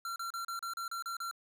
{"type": "tone bursts", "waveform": "square", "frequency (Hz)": 1366, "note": "F6", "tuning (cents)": -39, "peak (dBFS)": -37, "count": 9, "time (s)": [0.05, 1.312], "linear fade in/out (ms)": 2, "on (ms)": 110, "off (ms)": 34, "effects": []}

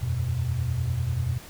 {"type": "chord", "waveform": "sine", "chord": "E suspended second", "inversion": "none", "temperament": "equal", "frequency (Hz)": [82.41, 92.5, 123.47], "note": ["E2", "F#2", "B2"], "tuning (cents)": [0, 0, 0], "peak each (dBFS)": [-30, -30, -26], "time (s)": [0.01, 1.39], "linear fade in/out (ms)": 20, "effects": ["pink hiss -45 dBFS RMS until 1.49 s"]}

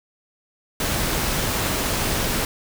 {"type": "noise", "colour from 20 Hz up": "pink", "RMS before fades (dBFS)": -23, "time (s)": [0.8, 2.45], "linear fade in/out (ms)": 2, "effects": []}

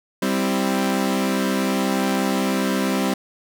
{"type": "chord", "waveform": "sawtooth", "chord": "C major", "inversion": "second", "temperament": "equal", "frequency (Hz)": [196, 261.6, 329.6], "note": ["G3", "C4", "E4"], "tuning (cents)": [0, 0, 0], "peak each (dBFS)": [-18, -19, -24], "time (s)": [0.22, 3.14], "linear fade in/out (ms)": 5, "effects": []}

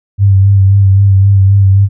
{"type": "tone with vibrato", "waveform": "sine", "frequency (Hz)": 98, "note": "G2", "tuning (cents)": 0, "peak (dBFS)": -3, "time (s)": [0.18, 1.89], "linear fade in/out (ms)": 50, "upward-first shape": "sine", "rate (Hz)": 3.8, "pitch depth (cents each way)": 33, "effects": []}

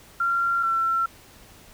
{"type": "tone pair in turn", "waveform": "sine", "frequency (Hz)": [1378, 1350.4], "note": ["F6", "E6"], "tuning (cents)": [-24, 41], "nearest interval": "unison", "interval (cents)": 35, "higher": "first", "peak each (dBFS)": -20, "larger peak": "neither", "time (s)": [[0.2, 0.63], [0.63, 1.06]], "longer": "neither", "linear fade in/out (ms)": 5, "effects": ["pink hiss -50 dBFS RMS until 1.73 s"]}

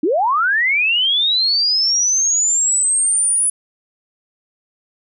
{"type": "linear sweep", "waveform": "sine", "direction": "up", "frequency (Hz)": [271.8, 9956], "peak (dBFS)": -13, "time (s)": [0.03, 3.5], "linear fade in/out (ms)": 5, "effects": []}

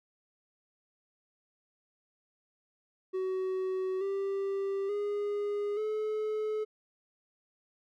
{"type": "tone with pitch steps", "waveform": "triangle", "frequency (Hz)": [375.5, 392.8, 410.9, 429.8], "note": ["F#4", "G4", "G#4", "A4"], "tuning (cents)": [26, 4, -18, -41], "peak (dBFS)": -28, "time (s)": [3.13, 6.65], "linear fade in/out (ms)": 20, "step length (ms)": 880, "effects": []}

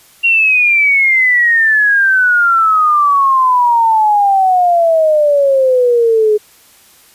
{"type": "exponential sweep", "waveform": "sine", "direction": "down", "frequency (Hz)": [2768, 417.7], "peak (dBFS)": -7, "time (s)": [0.23, 6.38], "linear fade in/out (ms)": 20, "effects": ["white hiss -45 dBFS RMS until 7.14 s", "resampled to 32000 Hz"]}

